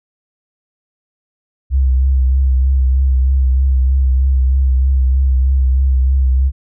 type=tone with vibrato; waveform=sine; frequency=65.6 Hz; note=C2; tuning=5 cents sharp; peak=-9 dBFS; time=1.7-6.52 s; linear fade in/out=50 ms; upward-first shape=triangle; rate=3.2 Hz; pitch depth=45 cents each way; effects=none